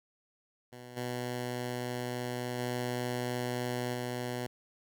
10% pulse tone with level steps, 123.47 Hz, B2, in tune, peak -38 / -26 / -24 / -26 dBFS, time 0.72-4.47 s, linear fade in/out 10 ms, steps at 0.96 / 2.58 / 3.93 s, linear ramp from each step 20 ms, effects none

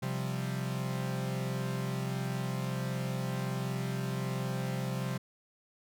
45% pulse chord, C suspended fourth, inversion none, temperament equal, 130.81 / 174.61 / 196 Hz, C3 / F3 / G3, 0 / 0 / 0 cents, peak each -34 / -38 / -40 dBFS, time 0.02-5.18 s, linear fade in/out 10 ms, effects none

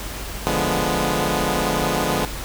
10% pulse chord, D diminished seventh, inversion none, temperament equal, 146.83 / 174.61 / 207.7 / 246.9 Hz, D3 / F3 / Ab3 / Cb4, 0 / 0 / 0 / 0 cents, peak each -17 dBFS, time 0.47-2.25 s, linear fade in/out 0 ms, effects added 50 Hz sine -32 dBFS peak until 2.44 s + pink hiss -32 dBFS RMS until 2.44 s

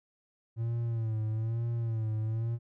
triangle tone with vibrato, 113 Hz, A2, 47 cents sharp, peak -27 dBFS, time 0.56-2.59 s, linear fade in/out 50 ms, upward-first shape sine, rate 1.1 Hz, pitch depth 68 cents each way, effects none

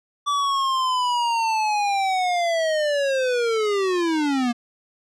square linear sweep, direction down, 1160 to 233.5 Hz, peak -20 dBFS, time 0.26-4.53 s, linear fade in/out 20 ms, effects low-pass 6000 Hz 12 dB/octave

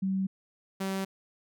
sine / sawtooth tone pair in turn, 191.4 / 192.62 Hz, G3 / G3, -41 / -30 cents, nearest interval unison, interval 11 cents, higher second, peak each -26 dBFS, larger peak neither, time 0.02-0.27 / 0.8-1.05 s, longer neither, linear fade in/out 10 ms, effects none

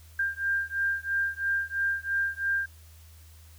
sine beating tone pair, 1592 / 1595 Hz, G6 / G6, +26 / +30 cents, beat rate 3 Hz, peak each -29 dBFS, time 0.19-2.66 s, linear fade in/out 5 ms, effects added 80 Hz sine -49 dBFS peak until 3.58 s + white hiss -58 dBFS RMS until 3.58 s

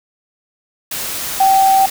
sine tone in noise, 774 Hz, G5, 22 cents flat, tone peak -8 dBFS, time 1.4-1.86 s, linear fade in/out 5 ms, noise white, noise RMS -23 dBFS, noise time 0.91-1.9 s, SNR +12 dB, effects none

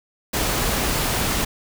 pink noise, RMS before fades -22 dBFS, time 0.33-1.45 s, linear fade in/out 10 ms, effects none

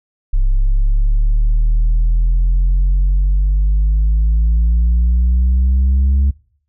sine exponential sweep, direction up, 32.7 to 69.1 Hz, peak -7 dBFS, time 0.33-6.31 s, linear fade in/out 10 ms, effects noise-tail reverb RT60 0.6 s tail -24 dB re dry + tanh soft clip ceiling -9 dBFS

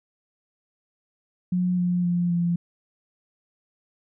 sine tone with pitch steps, 180.3 / 177.61 / 174.96 / 172.36 Hz, F#3 / F3 / F3 / F3, -45 / +29 / +3 / -22 cents, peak -20 dBFS, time 1.52-2.56 s, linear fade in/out 5 ms, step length 260 ms, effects none

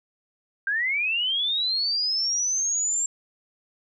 sine linear sweep, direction up, 1561 to 7459 Hz, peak -22 dBFS, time 0.67-3.06 s, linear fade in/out 2 ms, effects none

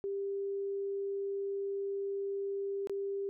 sine tone with dropouts, 396.3 Hz, G4, 19 cents sharp, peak -33 dBFS, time 0.04-3.29 s, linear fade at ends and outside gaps 0 ms, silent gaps 2.872-2.896 s, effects none

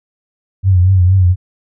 sine tone with vibrato, 92.5 Hz, F#2, in tune, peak -6 dBFS, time 0.63-1.36 s, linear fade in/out 50 ms, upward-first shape triangle, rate 4.3 Hz, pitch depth 89 cents each way, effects none

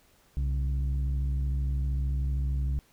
sine tone pair together, 65.3 / 138.37 Hz, C2 / C#3, -3 / -3 cents, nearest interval octave + minor second, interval 1300 cents, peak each -24 / -31 dBFS, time 0.37-2.79 s, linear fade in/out 0 ms, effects tanh soft clip ceiling -23 dBFS + pink hiss -63 dBFS RMS until 2.92 s

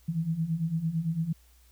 sine beating tone pair, 157.3 / 166.2 Hz, D#3 / E3, +19 / +15 cents, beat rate 8.9 Hz, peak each -32 / -28 dBFS, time 0.08-1.33 s, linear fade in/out 10 ms, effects added 60 Hz sine -57 dBFS peak until 1.71 s + white hiss -64 dBFS RMS until 1.71 s

